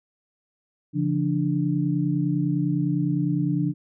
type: tone cluster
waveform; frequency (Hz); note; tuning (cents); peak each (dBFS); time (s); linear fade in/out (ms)
sine; 141.8 / 171.7 / 294.8; C#3 / F3 / D4; +40 / -29 / +7; -25; 0.93-3.74; 50
effects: none